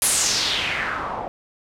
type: noise with low-pass filter sweep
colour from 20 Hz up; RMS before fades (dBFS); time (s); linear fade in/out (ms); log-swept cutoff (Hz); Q
white; -23; 0.02-1.28; 0; 11000 to 690; 3
effects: none